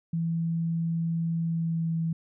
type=tone with pitch glide; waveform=sine; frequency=165.8 to 163.9 Hz; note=E3 to E3; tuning=+10 to -10 cents; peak=-25 dBFS; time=0.13-2.13 s; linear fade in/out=5 ms; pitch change=-20 cents; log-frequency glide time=1.4-1.98 s; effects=none